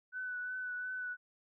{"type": "tone with vibrato", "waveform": "sine", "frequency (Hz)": 1494, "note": "F#6", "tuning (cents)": 16, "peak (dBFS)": -37, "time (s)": [0.12, 1.17], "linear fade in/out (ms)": 50, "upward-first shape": "triangle", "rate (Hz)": 2.8, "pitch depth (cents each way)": 25, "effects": []}